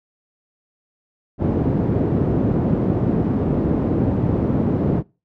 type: band-pass noise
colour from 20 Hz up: pink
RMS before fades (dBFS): -19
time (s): 1.38-5.03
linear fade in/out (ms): 50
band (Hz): 120 to 340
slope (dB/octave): 12
effects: noise-tail reverb RT60 0.3 s tail -24 dB re dry